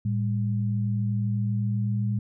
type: tone pair together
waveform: sine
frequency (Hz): 112.47 / 200.4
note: A2 / G3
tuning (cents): +38 / +38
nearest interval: minor seventh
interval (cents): 1000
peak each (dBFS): -24 / -29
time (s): 0.05-2.19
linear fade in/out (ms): 5
effects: none